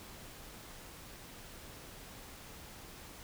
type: silence
effects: pink hiss -51 dBFS RMS until 3.23 s